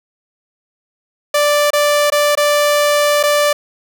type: tone with dropouts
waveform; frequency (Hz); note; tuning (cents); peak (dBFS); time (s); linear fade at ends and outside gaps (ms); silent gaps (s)
sawtooth; 587; D5; -1; -7; 1.34-3.53; 5; 1.705-1.732 / 2.102-2.121 / 2.353-2.373 / 3.23-3.235
effects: none